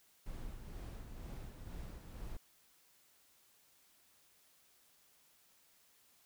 brown noise with tremolo, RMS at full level -45 dBFS, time 0.26-2.37 s, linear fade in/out 5 ms, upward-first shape sine, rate 2.1 Hz, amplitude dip 45%, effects white hiss -69 dBFS RMS until 6.25 s

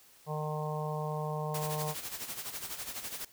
harmonic tone, 152.6 Hz, D#3, 33 cents flat, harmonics 1 / 3 / 4 / 5 / 6 / 7, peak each -35 / -40 / -41 / -42 / -43 / -43 dBFS, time 0.26-1.95 s, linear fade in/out 50 ms
white noise with tremolo, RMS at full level -38 dBFS, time 1.54-3.25 s, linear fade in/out 5 ms, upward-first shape sine, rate 12 Hz, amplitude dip 65%
effects white hiss -60 dBFS RMS until 3.32 s

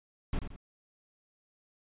brown noise with echo, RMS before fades -30 dBFS, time 0.33-0.39 s, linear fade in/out 2 ms, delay 86 ms, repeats 2, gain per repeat -8 dB, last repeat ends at 0.562 s, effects resampled to 8000 Hz

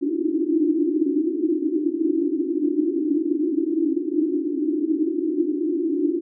pink band-pass noise, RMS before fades -22 dBFS, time 0.01-6.21 s, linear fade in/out 20 ms, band 290 to 350 Hz, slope 96 dB/octave, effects none

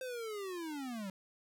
square linear sweep, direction down, 523.3 to 185 Hz, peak -40 dBFS, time 0.01-1.1 s, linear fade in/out 2 ms, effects none

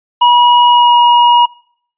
square tone with pitch glide, 967 to 959.8 Hz, B5 to B5, -37 to -50 cents, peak -5 dBFS, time 0.21-1.46 s, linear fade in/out 10 ms, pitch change -13 cents, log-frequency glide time 0.7-0.97 s, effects noise-tail reverb RT60 0.6 s tail -23 dB re dry + resampled to 8000 Hz

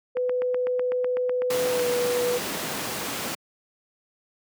sine tone with pitch glide, 499.6 to 489.6 Hz, B4 to B4, +20 to -15 cents, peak -22 dBFS, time 0.15-2.39 s, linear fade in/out 20 ms, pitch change -35 cents, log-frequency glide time 1.7-1.85 s
click train, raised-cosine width 0.5 ms, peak -19 dBFS, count 22, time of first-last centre 0.17-2.795 s, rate 8 Hz
pink noise, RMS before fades -29 dBFS, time 1.5-3.35 s, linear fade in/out 5 ms
effects high-pass 200 Hz 12 dB/octave

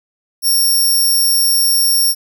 5% pulse tone, 5510 Hz, F8, 24 cents flat, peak -5 dBFS, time 0.42-2.15 s, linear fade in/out 50 ms, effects none

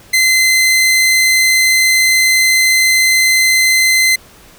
sawtooth tone, 2061 Hz, C7, 27 cents flat, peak -5 dBFS, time 0.13-4.16 s, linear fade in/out 10 ms, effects pink hiss -42 dBFS RMS until 4.58 s

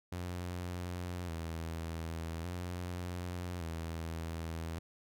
sawtooth tone with vibrato, 85.4 Hz, F2, 38 cents flat, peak -34 dBFS, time 0.12-4.79 s, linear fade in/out 5 ms, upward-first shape square, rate 0.43 Hz, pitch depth 69 cents each way, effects none

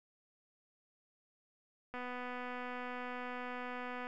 click train, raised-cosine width 0.5 ms, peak -29 dBFS, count 529, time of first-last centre 1.94-4.069 s, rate 248 Hz, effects none

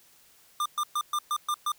square tone bursts, 1198 Hz, D6, 34 cents sharp, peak -26 dBFS, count 7, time 0.6-1.719 s, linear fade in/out 2 ms, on 57 ms, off 120 ms, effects white hiss -59 dBFS RMS until 1.78 s

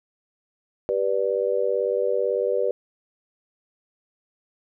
sine chord, G major, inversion none, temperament just, 392 / 490 / 588 Hz, G4 / B4 / D5, 0 / -14 / +2 cents, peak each -26 / -23 / -26 dBFS, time 0.89-2.71 s, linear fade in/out 0 ms, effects none

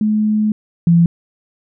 sine tone pair in turn, 213.6 / 169.53 Hz, G#3 / E3, +49 / +49 cents, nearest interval major third, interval 400 cents, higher first, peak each -12 / -7 dBFS, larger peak second, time 0.01-0.52 / 0.87-1.06 s, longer first, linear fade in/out 2 ms, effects none

